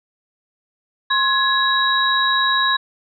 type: tone cluster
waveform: sine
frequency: 1061 / 1676 / 3855 Hz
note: C6 / G#6 / B7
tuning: +24 / +15 / -43 cents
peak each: -19 dBFS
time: 1.1-2.77 s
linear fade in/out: 10 ms
effects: none